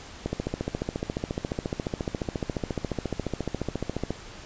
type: click train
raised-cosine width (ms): 2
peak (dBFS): -14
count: 56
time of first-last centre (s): 0.26-4.106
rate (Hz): 14.3
effects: pink hiss -44 dBFS RMS until 4.45 s + resampled to 16000 Hz